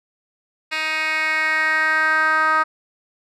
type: tone with band-pass filter sweep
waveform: 10% pulse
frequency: 313.6 Hz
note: D#4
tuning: 14 cents sharp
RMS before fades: -19 dBFS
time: 0.71-2.64 s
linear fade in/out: 20 ms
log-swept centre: 2800 to 1300 Hz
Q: 3.6
effects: none